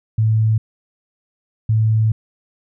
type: tone pair in turn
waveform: sine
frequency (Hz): 110 / 110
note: A2 / A2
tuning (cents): 0 / 0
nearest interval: unison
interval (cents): 0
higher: neither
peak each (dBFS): -12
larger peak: neither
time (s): 0.18-0.58 / 1.69-2.12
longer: second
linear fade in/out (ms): 5
effects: none